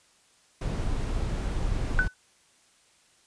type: noise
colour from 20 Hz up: brown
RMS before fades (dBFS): -28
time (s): 0.61-2.08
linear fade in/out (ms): 5
type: tone with exponential decay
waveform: sine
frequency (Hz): 1500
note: F#6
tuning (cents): +23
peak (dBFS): -17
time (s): 1.99-2.14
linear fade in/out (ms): 0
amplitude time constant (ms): 31
effects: white hiss -62 dBFS RMS until 3.26 s + resampled to 22050 Hz